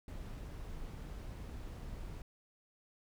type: noise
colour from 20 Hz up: brown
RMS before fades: -45 dBFS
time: 0.08-2.22 s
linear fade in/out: 2 ms
effects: none